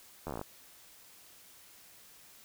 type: slowing click train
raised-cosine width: 1 ms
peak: -24 dBFS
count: 10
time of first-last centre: 0.27-0.414 s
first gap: 12 ms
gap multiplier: 1.07
effects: white hiss -57 dBFS RMS until 2.44 s